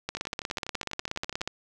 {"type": "two click trains", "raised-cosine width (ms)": 0.2, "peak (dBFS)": [-20, -13], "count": [16, 24], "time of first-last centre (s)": [[0.17, 1.41], [0.09, 1.476]], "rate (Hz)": [12.1, 16.6], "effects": []}